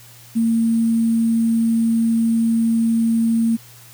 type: tone with sample-and-hold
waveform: sine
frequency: 228.1 Hz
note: A#3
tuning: 37 cents flat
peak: -14 dBFS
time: 0.35-3.57 s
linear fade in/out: 20 ms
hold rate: 8820 Hz
effects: added 119 Hz sine -46 dBFS peak until 3.93 s + white hiss -45 dBFS RMS until 3.93 s